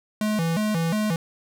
square tone with vibrato, 187.8 Hz, F#3, 26 cents sharp, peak -22 dBFS, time 0.21-1.16 s, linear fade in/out 2 ms, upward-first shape square, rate 2.8 Hz, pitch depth 220 cents each way, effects none

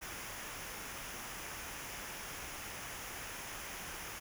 pink noise with comb filter, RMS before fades -45 dBFS, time 0.01-4.2 s, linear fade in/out 20 ms, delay 0.24 ms, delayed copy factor -0.55, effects none

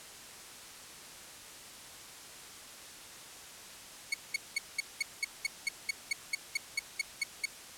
sawtooth tone bursts, 2211 Hz, C#7, 5 cents flat, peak -24 dBFS, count 16, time 4.12-7.456 s, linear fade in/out 5 ms, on 21 ms, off 200 ms, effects white hiss -49 dBFS RMS until 7.77 s + low-pass 10000 Hz 12 dB/octave

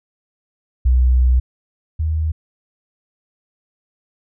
sine tone pair in turn, 62.7 / 78.75 Hz, B1 / D#2, +27 / +21 cents, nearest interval major third, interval 394 cents, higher second, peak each -10 / -16 dBFS, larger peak first, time 0.85-1.4 / 1.99-2.32 s, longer first, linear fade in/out 10 ms, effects none

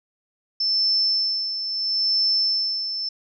sine tone with tremolo, 5300 Hz, E8, 9 cents sharp, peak -17 dBFS, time 0.6-3.09 s, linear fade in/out 5 ms, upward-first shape sine, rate 0.75 Hz, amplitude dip 60%, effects none

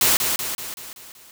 white noise with echo, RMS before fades -17 dBFS, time 0.01-0.17 s, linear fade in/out 2 ms, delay 190 ms, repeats 6, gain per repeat -5 dB, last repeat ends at 1.31 s, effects none

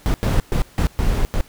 brown noise bursts at uneven times, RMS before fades -17 dBFS, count 6, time 0.06-0.14 / 0.23-0.4 / 0.52-0.62 / 0.78-0.87 / 0.99-1.25 / 1.34-1.41 s, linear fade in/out 0 ms, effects pink hiss -48 dBFS RMS until 1.48 s

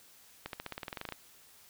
accelerating click train, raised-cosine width 0.3 ms, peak -22 dBFS, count 14, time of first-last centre 0.46-1.123 s, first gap 72 ms, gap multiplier 0.94, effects white hiss -59 dBFS RMS until 1.69 s

